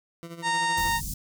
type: tone with tremolo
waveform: 20% pulse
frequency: 168.2 Hz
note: E3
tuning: 35 cents sharp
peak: -31 dBFS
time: 0.23-0.92 s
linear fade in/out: 0 ms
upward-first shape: sine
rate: 13 Hz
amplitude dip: 65%
type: harmonic tone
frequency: 925 Hz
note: A#5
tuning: 14 cents flat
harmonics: 1 / 2 / 3 / 4 / 5 / 6 / 7 / 8 / 9 / 10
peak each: -25 / -28 / -37 / -35 / -38 / -42 / -41 / -45 / -42 / -44 dBFS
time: 0.42-1.01 s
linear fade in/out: 50 ms
type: band-stop noise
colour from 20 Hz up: pink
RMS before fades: -33 dBFS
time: 0.77-1.14 s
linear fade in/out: 5 ms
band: 190 to 5700 Hz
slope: 24 dB/octave
effects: none